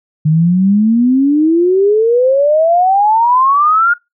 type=exponential sweep; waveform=sine; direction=up; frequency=150.9 to 1438 Hz; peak=-7 dBFS; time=0.25-3.94 s; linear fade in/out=10 ms; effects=noise-tail reverb RT60 0.2 s tail -23 dB re dry